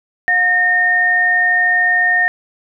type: tone pair together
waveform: sine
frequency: 719.1 / 1833 Hz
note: F#5 / A#6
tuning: -50 / -30 cents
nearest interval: octave + major third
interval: 1620 cents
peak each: -20 / -11 dBFS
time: 0.28-2.28 s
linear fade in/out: 0 ms
effects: none